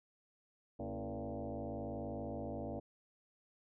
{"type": "tone with frequency modulation", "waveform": "sine", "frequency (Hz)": 174.61, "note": "F3", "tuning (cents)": 0, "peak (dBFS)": -39, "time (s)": [0.79, 2.8], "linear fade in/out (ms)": 10, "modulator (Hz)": 101, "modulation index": 5.3, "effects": []}